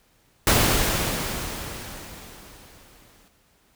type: noise with exponential decay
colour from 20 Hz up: pink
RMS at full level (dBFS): -17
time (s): 0.47-3.28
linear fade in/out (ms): 1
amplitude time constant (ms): 610
effects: pink hiss -62 dBFS RMS until 3.75 s

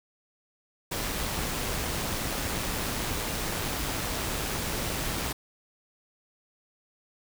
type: noise with amplitude modulation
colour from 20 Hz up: pink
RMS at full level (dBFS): -30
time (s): 0.91-5.33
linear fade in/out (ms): 10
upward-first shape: sine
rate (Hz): 111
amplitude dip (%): 25
effects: none

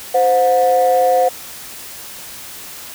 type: tone pair together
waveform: sine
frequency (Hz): 518.1 / 723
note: C5 / F#5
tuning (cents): -17 / -40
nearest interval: tritone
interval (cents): 577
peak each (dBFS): -12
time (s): 0.14-1.29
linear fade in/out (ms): 10
effects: tanh soft clip ceiling -5 dBFS + white hiss -33 dBFS RMS until 2.94 s

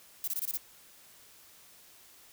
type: noise bursts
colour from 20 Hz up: violet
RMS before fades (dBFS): -33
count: 6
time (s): 0.24-0.572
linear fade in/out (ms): 2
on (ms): 37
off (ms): 22
effects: white hiss -57 dBFS RMS until 2.32 s

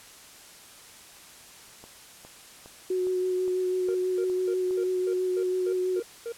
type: click train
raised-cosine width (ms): 1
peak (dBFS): -32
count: 8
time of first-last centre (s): 1.84-4.709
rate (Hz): 2.44
type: tone with vibrato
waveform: sine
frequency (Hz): 368.1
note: F#4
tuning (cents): -9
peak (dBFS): -24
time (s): 2.9-6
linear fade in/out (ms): 5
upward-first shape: sine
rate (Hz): 6.1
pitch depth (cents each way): 14
type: tone bursts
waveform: triangle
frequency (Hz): 466.2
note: A#4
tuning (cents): 0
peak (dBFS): -29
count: 9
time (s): 3.88-6.323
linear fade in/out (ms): 5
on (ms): 67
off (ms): 230
effects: white hiss -49 dBFS RMS until 6.37 s + low-pass 11000 Hz 12 dB/octave

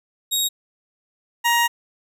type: tone pair in turn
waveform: 20% pulse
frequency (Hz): 3774 / 943.5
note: A#7 / A#5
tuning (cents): +21 / +21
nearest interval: 2 octaves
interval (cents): 2400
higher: first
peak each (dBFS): -13 / -11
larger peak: second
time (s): 0.31-0.49 / 1.44-1.68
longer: second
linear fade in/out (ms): 20
effects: none

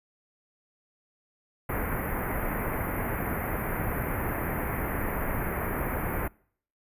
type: band-stop noise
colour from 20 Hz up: pink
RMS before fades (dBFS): -30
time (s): 1.69-6.28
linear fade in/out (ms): 5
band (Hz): 2200 to 12000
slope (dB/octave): 48
effects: noise-tail reverb RT60 0.6 s tail -26 dB re dry + resampled to 32000 Hz

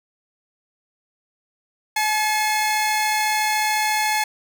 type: tone pair together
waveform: sawtooth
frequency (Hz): 856.4 / 2158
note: A5 / C#7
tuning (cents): -47 / -47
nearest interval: octave + major third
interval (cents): 1600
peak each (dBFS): -16 / -21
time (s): 1.96-4.24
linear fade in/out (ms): 5
effects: none

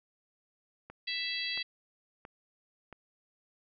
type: click train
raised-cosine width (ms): 0.5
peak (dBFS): -31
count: 4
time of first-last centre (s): 0.9-2.927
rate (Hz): 1.48
type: harmonic tone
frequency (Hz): 661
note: E5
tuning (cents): +5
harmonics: 3 / 4 / 5 / 6 / 7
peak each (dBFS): -39 / -39 / -39 / -39 / -39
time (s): 1.07-1.63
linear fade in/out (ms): 10
effects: none

